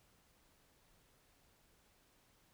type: silence
effects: pink hiss -71 dBFS RMS until 2.53 s